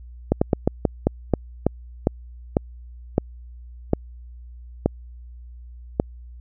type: slowing click train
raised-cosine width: 2 ms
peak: -3 dBFS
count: 14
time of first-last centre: 0.32-5.999 s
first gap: 95 ms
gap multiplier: 1.23
effects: added 60 Hz sine -38 dBFS peak until 6.4 s